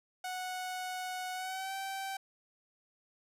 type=tone with pitch glide; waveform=sawtooth; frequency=737 to 775.4 Hz; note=F#5 to G5; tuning=-7 to -19 cents; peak=-33 dBFS; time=0.24-2.17 s; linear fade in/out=5 ms; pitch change=+88 cents; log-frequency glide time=1.34-1.74 s; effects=resampled to 32000 Hz